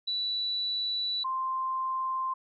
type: tone pair in turn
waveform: sine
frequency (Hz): 3951 / 1046.5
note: B7 / C6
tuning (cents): 0 / 0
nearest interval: octave + major seventh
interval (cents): 2300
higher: first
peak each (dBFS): -28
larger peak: neither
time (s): 0.07-1.24 / 1.24-2.34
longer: first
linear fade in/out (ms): 10
effects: none